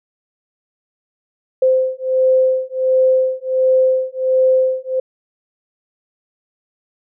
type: beating tone pair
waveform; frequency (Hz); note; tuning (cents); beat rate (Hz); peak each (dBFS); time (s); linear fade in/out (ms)
sine; 518 / 519.4; C5 / C5; -17 / -13; 1.4; -15; 1.62-5; 5
effects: none